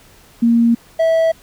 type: tone pair in turn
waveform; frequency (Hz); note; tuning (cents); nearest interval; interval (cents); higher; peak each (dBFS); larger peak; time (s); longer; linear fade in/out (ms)
sine / triangle; 233.1 / 652.3; A#3 / E5; 0 / -18; octave + tritone; 1782; second; -9; neither; 0.42-0.75 / 0.99-1.32; neither; 10
effects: pink hiss -47 dBFS RMS until 1.42 s